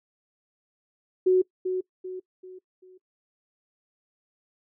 sine tone with echo, 370 Hz, F#4, in tune, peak -16 dBFS, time 1.26-1.42 s, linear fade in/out 10 ms, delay 390 ms, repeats 4, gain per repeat -8 dB, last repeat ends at 2.98 s, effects noise-tail reverb RT60 0.1 s tail -22 dB re dry

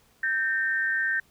sine tone pair together, 1561.9 / 1824 Hz, G6 / A#6, -7 / -38 cents, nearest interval minor third, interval 269 cents, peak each -26 dBFS, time 0.23-1.2 s, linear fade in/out 5 ms, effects pink hiss -62 dBFS RMS until 1.3 s

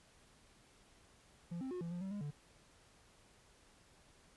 triangle tone with pitch steps, 171.5 / 263.3 / 361.3 / 169 / 175.6 / 191.9 / 204.7 / 146.1 Hz, F3 / C4 / F#4 / E3 / F3 / G3 / G#3 / D3, -31 / +11 / -41 / +43 / +10 / -37 / -25 / -9 cents, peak -38 dBFS, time 1.51-2.31 s, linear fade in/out 10 ms, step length 100 ms, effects pink hiss -66 dBFS RMS until 4.36 s + resampled to 24000 Hz

